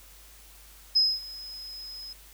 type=tone with ADSR envelope; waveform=sine; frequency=5090 Hz; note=D#8; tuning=39 cents sharp; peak=-17 dBFS; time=0.95-2.13 s; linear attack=15 ms; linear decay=230 ms; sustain=-21 dB; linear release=4 ms; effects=added 50 Hz sine -53 dBFS peak until 2.33 s + white hiss -53 dBFS RMS until 2.33 s